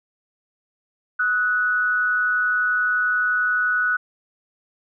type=tone pair together; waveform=sine; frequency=1271.5 / 1480 Hz; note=D#6 / F#6; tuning=+37 / 0 cents; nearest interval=minor third; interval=263 cents; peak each=-27 / -18 dBFS; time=1.19-3.97 s; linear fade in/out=10 ms; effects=none

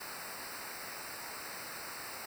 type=noise with comb filter; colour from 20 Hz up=pink; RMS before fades=-44 dBFS; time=0-2.26 s; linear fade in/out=10 ms; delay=0.3 ms; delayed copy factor=-1; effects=none

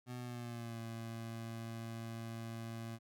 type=tone with pitch glide; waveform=25% pulse; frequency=123.9 to 114.27 Hz; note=B2 to A#2; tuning=+6 to -34 cents; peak=-39 dBFS; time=0.06-2.99 s; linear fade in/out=50 ms; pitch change=-140 cents; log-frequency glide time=0.18-0.79 s; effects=none

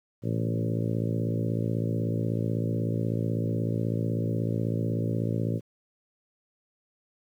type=harmonic tone with a mistuned harmonic; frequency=56.2 Hz; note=A1; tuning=37 cents sharp; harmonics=2 / 3 / 4 / 5 / 6 / 7 / 8 / 9 / 10; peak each=-28 / -32 / -34 / -36 / -38 / -39 / -40 / -41 / -42 dBFS; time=0.22-5.61 s; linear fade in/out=50 ms; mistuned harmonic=2; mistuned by=+21 cents; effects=10-bit

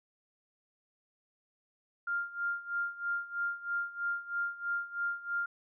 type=tone with tremolo; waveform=sine; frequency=1399 Hz; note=F6; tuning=3 cents sharp; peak=-29 dBFS; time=2.07-5.46 s; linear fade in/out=5 ms; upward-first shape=sine; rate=3.1 Hz; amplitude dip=85%; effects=none

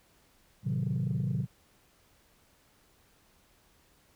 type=chord; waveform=sine; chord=A diminished seventh; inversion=none; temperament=equal; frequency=110 / 130.81 / 155.56 / 185 Hz; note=A2 / C3 / Eb3 / Gb3; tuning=0 / 0 / 0 / 0 cents; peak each=-34 / -30 / -33 / -33 dBFS; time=0.63-1.47 s; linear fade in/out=50 ms; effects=tanh soft clip ceiling -23 dBFS + pink hiss -65 dBFS RMS until 4.15 s

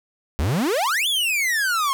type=exponential two-way sweep; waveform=45% pulse; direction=up then down; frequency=64 to 3541 to 1057 Hz; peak=-19 dBFS; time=0.39-1.93 s; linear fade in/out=0 ms; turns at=1.08 s; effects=none

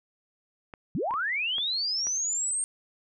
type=clicks; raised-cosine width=0.5 ms; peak=-26 dBFS; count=5; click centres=0.738 / 1.109 / 1.139 / 1.583 / 2.069 s
type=linear sweep; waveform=sine; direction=up; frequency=122.7 to 8710 Hz; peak=-26 dBFS; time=0.95-2.64 s; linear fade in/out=0 ms
effects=none

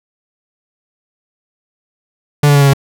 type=tone with pitch steps; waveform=45% pulse; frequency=146.1 / 144.01 / 141.94 / 139.91 / 137.9 Hz; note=D3 / D3 / C#3 / C#3 / C#3; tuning=-9 / -34 / +41 / +16 / -9 cents; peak=-6 dBFS; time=2.43-2.735 s; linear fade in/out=5 ms; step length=61 ms; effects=none

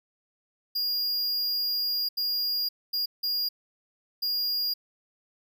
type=tone bursts at uneven times; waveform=square; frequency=4837 Hz; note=D#8; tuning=50 cents flat; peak=-26 dBFS; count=5; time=0.75-2.09 / 2.17-2.69 / 2.93-3.06 / 3.23-3.49 / 4.22-4.74 s; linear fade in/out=10 ms; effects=none

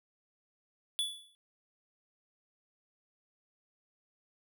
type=tone with exponential decay; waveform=square; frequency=3439 Hz; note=A7; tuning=40 cents flat; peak=-28 dBFS; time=0.99-1.35 s; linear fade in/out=0 ms; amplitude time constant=77 ms; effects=none

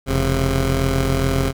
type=tone pair together; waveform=15% pulse; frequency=42.33 / 134.4 Hz; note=E1 / C3; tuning=+47 / +47 cents; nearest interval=octave + minor sixth; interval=2000 cents; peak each=-13 dBFS; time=0.06-1.53 s; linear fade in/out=50 ms; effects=none

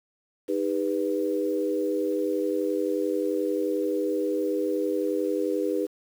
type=chord; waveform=sine; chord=Eb augmented; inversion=none; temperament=equal with one note detuned; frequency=311.1 / 402.3 / 493.9 Hz; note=Eb4 / G4 / B4; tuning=0 / +45 / 0 cents; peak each=-28 dBFS; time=0.48-5.87 s; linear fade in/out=20 ms; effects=8-bit

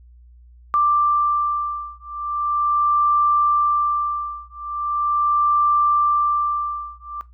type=beating tone pair; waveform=sine; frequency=1179 / 1179.4 Hz; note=D6 / D6; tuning=+6 / +7 cents; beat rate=0.4 Hz; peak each=-20 dBFS; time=0.74-7.21 s; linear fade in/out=0 ms; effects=noise-tail reverb RT60 0.2 s tail -17 dB re dry + added 60 Hz sine -44 dBFS peak until 7.33 s

